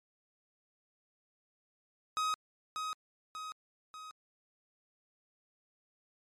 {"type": "tone with echo", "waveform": "45% pulse", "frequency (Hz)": 1262, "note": "D#6", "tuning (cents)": 24, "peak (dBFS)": -30, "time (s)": [2.17, 2.34], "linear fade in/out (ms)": 0, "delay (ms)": 590, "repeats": 3, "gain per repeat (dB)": -5, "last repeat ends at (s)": 4.11, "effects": ["low-pass 8000 Hz 12 dB/octave", "MP3 96 kbps"]}